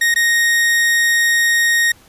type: tone with dropouts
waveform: 40% pulse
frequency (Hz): 1864.7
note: A#6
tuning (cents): 0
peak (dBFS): -11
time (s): 0.01-1.92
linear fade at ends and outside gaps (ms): 5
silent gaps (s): 0.142-0.159
effects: pink hiss -48 dBFS RMS until 2.08 s + resampled to 32000 Hz